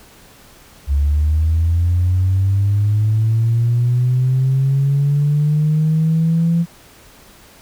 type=linear sweep; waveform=sine; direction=up; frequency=69.2 to 170.2 Hz; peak=-11 dBFS; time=0.87-6.66 s; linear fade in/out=50 ms; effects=tanh soft clip ceiling -8 dBFS + pink hiss -45 dBFS RMS until 7.61 s